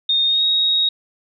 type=tone with pitch glide; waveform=sine; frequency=3681 to 3771 Hz; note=A#7 to A#7; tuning=-23 to +19 cents; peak=-14 dBFS; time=0.09-0.89 s; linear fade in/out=5 ms; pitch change=+42 cents; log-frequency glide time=0.26-0.44 s; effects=none